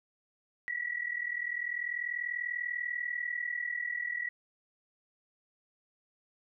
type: tone pair together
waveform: sine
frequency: 1918.7 / 1959 Hz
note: A#6 / B6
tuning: +49 / -15 cents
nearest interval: unison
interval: 36 cents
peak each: -35 / -36 dBFS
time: 0.68-4.29 s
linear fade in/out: 0 ms
effects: none